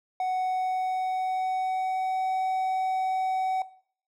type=tone with pitch glide; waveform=triangle; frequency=743 to 753.8 Hz; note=F#5 to F#5; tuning=+7 to +32 cents; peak=-23 dBFS; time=0.2-3.62 s; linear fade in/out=2 ms; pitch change=+25 cents; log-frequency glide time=0.35-2.24 s; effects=noise-tail reverb RT60 0.5 s tail -17 dB re dry